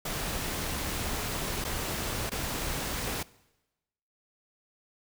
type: noise with dropouts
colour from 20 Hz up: pink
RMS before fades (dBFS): -33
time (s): 0.05-3.23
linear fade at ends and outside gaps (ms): 5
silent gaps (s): 1.642-1.648 / 2.296-2.316
effects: noise-tail reverb RT60 1.0 s tail -21 dB re dry